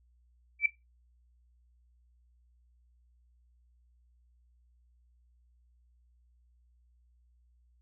sine tone with exponential growth, 2321 Hz, D7, 21 cents flat, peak -18 dBFS, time 0.59-0.66 s, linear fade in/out 5 ms, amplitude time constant 15 ms, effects noise-tail reverb RT60 0.2 s tail -17 dB re dry + added 60 Hz sine -63 dBFS peak until 7.81 s

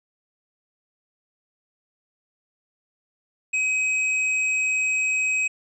triangle tone with tanh clipping, 2533 Hz, D#7, 30 cents sharp, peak -22 dBFS, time 3.53-5.48 s, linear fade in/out 10 ms, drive 14 dB, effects resampled to 24000 Hz

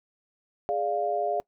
sine chord, D diminished, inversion second, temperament equal, 415.3 / 587.3 / 698.5 Hz, Ab4 / D5 / F5, 0 / 0 / 0 cents, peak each -31 / -30 / -27 dBFS, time 0.69-1.4 s, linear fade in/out 0 ms, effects noise-tail reverb RT60 0.1 s tail -24 dB re dry

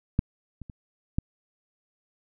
clicks, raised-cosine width 5 ms, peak -9 / -27 / -28 / -12 dBFS, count 4, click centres 0.191 / 0.617 / 0.698 / 1.185 s, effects none

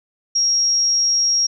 sine tone, 5600 Hz, F8, 4 cents sharp, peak -14 dBFS, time 0.35-1.47 s, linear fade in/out 10 ms, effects none

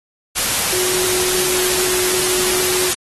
sine tone in noise, 366.7 Hz, F#4, 15 cents flat, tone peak -22 dBFS, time 0.72-2.91 s, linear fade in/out 20 ms, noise white, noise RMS -18 dBFS, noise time 0.35-2.95 s, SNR -7 dB, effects AAC 32 kbps

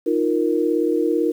sine chord, Eb suspended second, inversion none, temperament equal, 311.1 / 349.2 / 466.2 Hz, Eb4 / F4 / Bb4, 0 / 0 / 0 cents, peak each -21 dBFS, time 0.06-1.32 s, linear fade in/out 10 ms, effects 8-bit

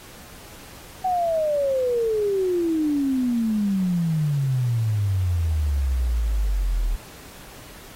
sine exponential sweep, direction down, 755 to 38.47 Hz, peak -19 dBFS, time 1.04-6.96 s, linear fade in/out 10 ms, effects pink hiss -44 dBFS RMS until 7.95 s + AAC 48 kbps

